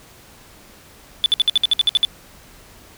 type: tone bursts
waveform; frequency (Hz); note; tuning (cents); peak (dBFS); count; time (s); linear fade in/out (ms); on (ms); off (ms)
sine; 3482; A7; -19; -9; 11; 1.24-2.05; 0; 20; 59
effects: tanh soft clip ceiling -9 dBFS + pink hiss -46 dBFS RMS until 2.97 s